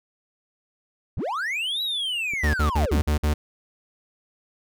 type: linear two-way sweep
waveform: triangle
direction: up then down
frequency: 41.2 to 3941 to 49.3 Hz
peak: -23 dBFS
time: 1.17-3.02 s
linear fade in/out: 0 ms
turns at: 1.82 s
type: click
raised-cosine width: 3 ms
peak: -26 dBFS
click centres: 2.336 s
type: tone bursts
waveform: 45% pulse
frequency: 74.9 Hz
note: D2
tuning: 35 cents sharp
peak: -19 dBFS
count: 6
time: 2.43-3.34 s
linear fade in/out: 10 ms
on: 110 ms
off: 50 ms
effects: none